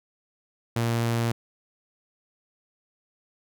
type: tone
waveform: sawtooth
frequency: 116.54 Hz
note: A#2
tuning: in tune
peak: -19 dBFS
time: 0.76-1.32 s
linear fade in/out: 5 ms
effects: none